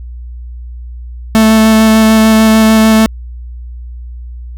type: tone with vibrato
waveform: 45% pulse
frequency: 220 Hz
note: A3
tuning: in tune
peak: -4 dBFS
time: 1.35-3.06 s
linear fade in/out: 0 ms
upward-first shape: square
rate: 6.7 Hz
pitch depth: 8 cents each way
effects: added 60 Hz sine -23 dBFS peak until 4.57 s